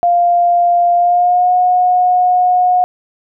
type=tone with pitch glide; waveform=sine; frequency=698.5 to 725.2 Hz; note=F5 to F#5; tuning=0 to -35 cents; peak=-8 dBFS; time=0.03-2.84 s; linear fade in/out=0 ms; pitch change=+65 cents; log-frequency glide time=0.95-1.53 s; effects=none